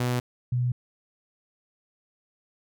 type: tone pair in turn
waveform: sawtooth / sine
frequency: 123.47 / 123.47 Hz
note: B2 / B2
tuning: 0 / 0 cents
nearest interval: unison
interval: 0 cents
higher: neither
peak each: -20 / -22 dBFS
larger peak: first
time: 0-0.2 / 0.52-0.72 s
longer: neither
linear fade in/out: 5 ms
effects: none